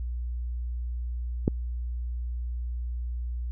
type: click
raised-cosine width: 3 ms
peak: -8 dBFS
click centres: 1.479 s
effects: added 60 Hz sine -29 dBFS peak until 3.51 s